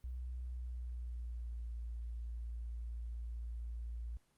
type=tone with pitch glide; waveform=sine; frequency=62 to 57.85 Hz; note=B1 to A#1; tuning=+7 to -13 cents; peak=-40 dBFS; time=0.04-4.17 s; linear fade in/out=0 ms; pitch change=-120 cents; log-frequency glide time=0.37-1.68 s; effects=pink hiss -75 dBFS RMS until 4.37 s + Opus 32 kbps